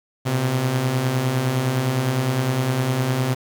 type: beating tone pair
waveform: sawtooth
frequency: 120.6 / 130.4 Hz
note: B2 / C3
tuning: -41 / -5 cents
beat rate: 9.8 Hz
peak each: -23 / -16 dBFS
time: 0.25-3.35 s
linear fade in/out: 20 ms
effects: 7-bit